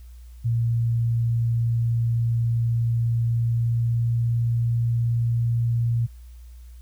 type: tone with pitch glide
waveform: sine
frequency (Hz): 116.54 to 117.35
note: A#2 to A#2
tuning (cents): 0 to +12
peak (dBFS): -19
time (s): 0.44-6.07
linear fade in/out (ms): 20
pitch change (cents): +12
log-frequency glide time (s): 3.21-4.35
effects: added 60 Hz sine -40 dBFS peak until 6.81 s + white hiss -61 dBFS RMS until 6.81 s